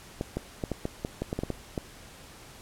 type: clicks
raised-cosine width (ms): 2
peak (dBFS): -16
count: 12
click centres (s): 0.211 / 0.37 / 0.638 / 0.717 / 0.854 / 1.049 / 1.22 / 1.329 / 1.39 / 1.435 / 1.503 / 1.778
effects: pink hiss -49 dBFS RMS until 2.61 s + low-pass 12000 Hz 12 dB/octave